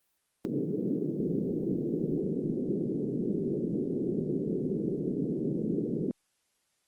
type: band-pass noise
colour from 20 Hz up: white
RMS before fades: -31 dBFS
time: 0.45-6.11 s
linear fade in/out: 0 ms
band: 140 to 420 Hz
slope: 48 dB/octave
effects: white hiss -75 dBFS RMS until 6.87 s + Opus 32 kbps